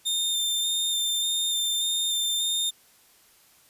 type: tone with vibrato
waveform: sawtooth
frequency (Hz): 3615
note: A7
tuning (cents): +46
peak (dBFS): -21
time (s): 0.05-2.71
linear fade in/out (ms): 20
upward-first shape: square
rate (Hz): 1.7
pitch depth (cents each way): 13
effects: white hiss -58 dBFS RMS until 3.69 s + resampled to 32000 Hz